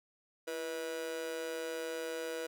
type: tone with amplitude modulation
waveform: 45% pulse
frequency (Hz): 487.5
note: B4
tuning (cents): -23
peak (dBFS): -33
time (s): 0.47-2.47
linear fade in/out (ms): 10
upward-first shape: sine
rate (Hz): 154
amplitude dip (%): 90
effects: none